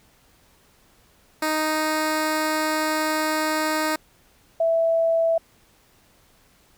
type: tone pair in turn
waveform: 10% pulse / sine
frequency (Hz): 310.7 / 659.5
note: D#4 / E5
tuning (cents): -2 / +1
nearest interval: octave + minor second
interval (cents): 1303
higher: second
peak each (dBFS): -13 / -17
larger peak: first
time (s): 1.42-3.96 / 4.6-5.38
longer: first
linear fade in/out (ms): 5
effects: pink hiss -58 dBFS RMS until 6.77 s